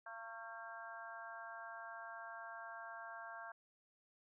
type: harmonic tone with a mistuned harmonic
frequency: 228 Hz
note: A#3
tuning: 38 cents flat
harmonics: 3 / 4 / 5 / 6 / 7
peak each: -53 / -55 / -55 / -55 / -52 dBFS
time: 0.06-3.52 s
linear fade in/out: 5 ms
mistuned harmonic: 5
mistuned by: -44 cents
effects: none